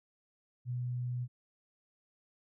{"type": "tone", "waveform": "sine", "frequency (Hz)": 123.47, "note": "B2", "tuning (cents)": 0, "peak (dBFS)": -33, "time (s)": [0.65, 1.28], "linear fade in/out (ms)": 50, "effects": []}